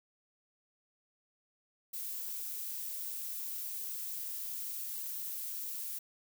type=noise; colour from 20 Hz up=violet; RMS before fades=-40 dBFS; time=1.93-5.99 s; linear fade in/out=10 ms; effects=none